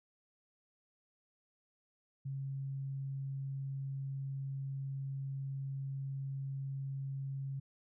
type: tone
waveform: sine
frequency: 136.4 Hz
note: C#3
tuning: 28 cents flat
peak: -37 dBFS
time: 2.25-7.6 s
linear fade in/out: 10 ms
effects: none